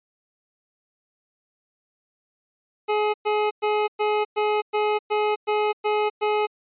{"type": "tone bursts", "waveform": "25% pulse", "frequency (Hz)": 422.2, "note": "G#4", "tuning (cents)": 29, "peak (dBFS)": -16, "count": 10, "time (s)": [2.88, 6.47], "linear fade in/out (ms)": 20, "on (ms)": 260, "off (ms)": 110, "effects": ["resampled to 8000 Hz"]}